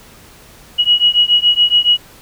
sine beating tone pair, 2906 / 2913.1 Hz, F#7 / F#7, -32 / -28 cents, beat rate 7.1 Hz, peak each -12 dBFS, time 0.78-1.98 s, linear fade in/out 20 ms, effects pink hiss -42 dBFS RMS until 2.21 s

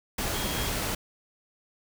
sine tone in noise, 3261 Hz, G#7, 32 cents flat, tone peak -38 dBFS, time 0.34-0.68 s, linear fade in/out 5 ms, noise pink, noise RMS -30 dBFS, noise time 0.18-0.95 s, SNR -11 dB, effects none

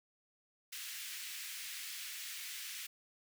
pink high-pass noise, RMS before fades -45 dBFS, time 0.72-2.87 s, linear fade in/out 10 ms, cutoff 1900 Hz, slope 24 dB/octave, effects none

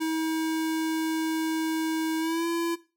square tone with pitch glide, 319.7 to 337.1 Hz, D#4 to E4, +47 to +39 cents, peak -26 dBFS, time 0-2.76 s, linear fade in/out 20 ms, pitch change +92 cents, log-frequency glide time 2.19-2.47 s, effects noise-tail reverb RT60 0.3 s tail -17 dB re dry

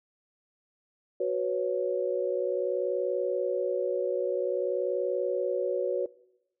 sine chord, F# suspended fourth, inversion none, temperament equal, 370 / 493.9 / 554.4 Hz, F#4 / B4 / C#5, 0 / 0 / 0 cents, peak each -30 dBFS, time 1.2-6.06 s, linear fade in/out 5 ms, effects noise-tail reverb RT60 0.9 s tail -21 dB re dry

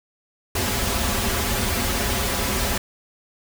pink noise with comb filter, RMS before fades -23 dBFS, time 0.55-2.78 s, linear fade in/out 5 ms, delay 6.5 ms, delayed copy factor -0.9, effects none

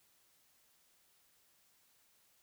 silence, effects white hiss -71 dBFS RMS until 2.42 s

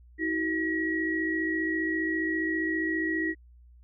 sine tone cluster, 319.9 / 374.8 / 1912 Hz, D#4 / F#4 / A#6, +48 / +22 / +43 cents, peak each -29 / -36 / -29 dBFS, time 0.18-3.35 s, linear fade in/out 50 ms, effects added 60 Hz sine -51 dBFS peak until 3.83 s

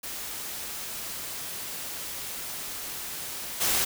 white noise with level steps, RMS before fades -36 / -25 dBFS, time 0.03-3.85 s, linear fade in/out 10 ms, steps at 3.6 s, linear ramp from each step 20 ms, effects none

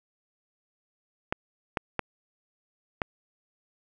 clicks, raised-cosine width 0.5 ms, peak -11 dBFS, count 4, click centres 1.325 / 1.772 / 1.993 / 3.018 s, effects none

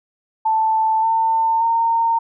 sine tone with pitch steps, 882 / 899.5 / 917.3 Hz, A5 / A5 / A#5, +4 / +38 / -28 cents, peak -14 dBFS, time 0.45-2.19 s, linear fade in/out 10 ms, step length 580 ms, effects none

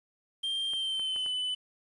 triangle tone with pitch glide, 3177 to 3004 Hz, G7 to F#7, +23 to +26 cents, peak -28 dBFS, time 0.43-1.55 s, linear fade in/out 10 ms, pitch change -97 cents, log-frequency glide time 0.69-1.32 s
clicks, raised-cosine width 0.5 ms, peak -32 dBFS, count 4, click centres 0.735 / 0.996 / 1.162 / 1.262 s
effects resampled to 24000 Hz + 10-bit

